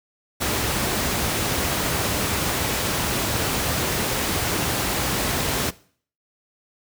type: noise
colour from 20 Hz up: pink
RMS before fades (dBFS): -23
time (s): 0.4-5.71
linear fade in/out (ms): 20
effects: noise-tail reverb RT60 0.5 s tail -20 dB re dry + high-pass 60 Hz 12 dB/octave